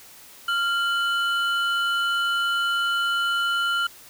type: tone pair together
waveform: triangle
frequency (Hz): 1390.1 / 2985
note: F6 / F#7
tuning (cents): -8 / +15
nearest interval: octave + minor second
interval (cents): 1323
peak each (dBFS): -20 / -26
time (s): 0.48-3.87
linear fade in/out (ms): 5
effects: white hiss -47 dBFS RMS until 4.09 s